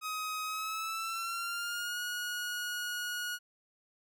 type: tone with pitch glide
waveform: sawtooth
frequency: 1262 to 1449.7 Hz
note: D#6 to F#6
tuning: +24 to -36 cents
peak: -31 dBFS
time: 0.01-3.39 s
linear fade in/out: 50 ms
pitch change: +240 cents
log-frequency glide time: 0.44-2 s
effects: none